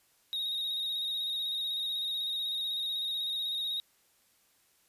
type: tone with vibrato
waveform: triangle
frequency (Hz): 3752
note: A#7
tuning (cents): +11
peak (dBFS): -30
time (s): 0.33-3.8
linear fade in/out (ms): 0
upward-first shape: square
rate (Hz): 16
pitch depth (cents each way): 26
effects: white hiss -68 dBFS RMS until 4.88 s + resampled to 32000 Hz